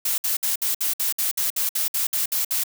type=noise bursts; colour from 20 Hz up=blue; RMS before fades=-23 dBFS; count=14; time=0.05-2.637 s; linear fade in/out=5 ms; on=130 ms; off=59 ms; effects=none